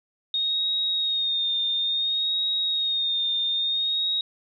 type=tone with vibrato; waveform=sine; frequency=3708 Hz; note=A#7; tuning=10 cents flat; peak=-22 dBFS; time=0.34-4.21 s; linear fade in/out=2 ms; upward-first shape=sine; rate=0.58 Hz; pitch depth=38 cents each way; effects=none